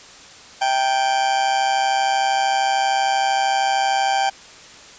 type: tone with amplitude modulation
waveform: 40% pulse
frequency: 784 Hz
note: G5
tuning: in tune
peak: -13 dBFS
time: 0.61-4.3 s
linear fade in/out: 10 ms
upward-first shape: sine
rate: 133 Hz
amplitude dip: 60%
effects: white hiss -42 dBFS RMS until 4.98 s + resampled to 16000 Hz